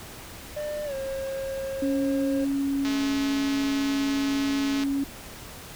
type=tone with pitch glide; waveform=triangle; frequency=598 to 538.9 Hz; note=D5 to C#5; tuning=+31 to -49 cents; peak=-27 dBFS; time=0.56-2.45 s; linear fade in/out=10 ms; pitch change=-180 cents; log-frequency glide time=0.85-0.94 s
type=tone; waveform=sine; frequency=277.2 Hz; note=C#4; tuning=in tune; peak=-23 dBFS; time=1.82-5.04 s; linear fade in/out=5 ms
type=click train; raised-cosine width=0.2 ms; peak=-17 dBFS; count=426; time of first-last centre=2.85-4.836 s; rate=214 Hz
effects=pink hiss -42 dBFS RMS until 5.75 s